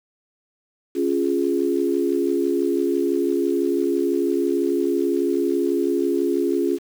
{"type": "chord", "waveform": "sine", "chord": "Db major", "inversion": "none", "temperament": "equal", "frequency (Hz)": [277.2, 349.2, 415.3], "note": ["Db4", "F4", "Ab4"], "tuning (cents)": [0, 0, 0], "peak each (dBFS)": [-23, -21, -24], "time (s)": [0.94, 6.79], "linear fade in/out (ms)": 50, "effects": ["7-bit"]}